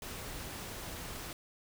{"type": "noise", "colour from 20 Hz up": "pink", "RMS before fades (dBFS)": -43, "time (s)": [0.02, 1.33], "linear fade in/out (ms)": 2, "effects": []}